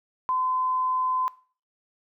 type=tone; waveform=sine; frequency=1023 Hz; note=C6; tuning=39 cents flat; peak=-22 dBFS; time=0.29-1.28 s; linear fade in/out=0 ms; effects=noise-tail reverb RT60 0.4 s tail -20 dB re dry